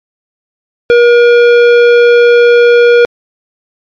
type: tone with hard clipping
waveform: sine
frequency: 477.6 Hz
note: A#4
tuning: 42 cents sharp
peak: -4 dBFS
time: 0.9-3.05 s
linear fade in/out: 0 ms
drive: 14 dB
effects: low-pass 4000 Hz 12 dB/octave + MP3 96 kbps